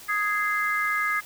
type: chord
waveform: sine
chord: Ab major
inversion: second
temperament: just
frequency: 1245.9 / 1661.2 / 2077 Hz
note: Eb6 / Ab6 / C7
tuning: +2 / 0 / -13 cents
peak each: -27 dBFS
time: 0.08-1.21 s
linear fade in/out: 20 ms
effects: white hiss -45 dBFS RMS until 1.25 s